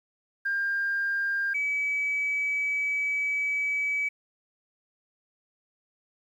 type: tone pair in turn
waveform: sine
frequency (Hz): 1600 / 2287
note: G6 / D7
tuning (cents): +35 / -47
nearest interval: tritone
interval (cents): 618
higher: second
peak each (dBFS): -24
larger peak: neither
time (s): 0.45-1.54 / 1.54-4.09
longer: second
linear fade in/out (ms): 10
effects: tanh soft clip ceiling -20 dBFS + 10-bit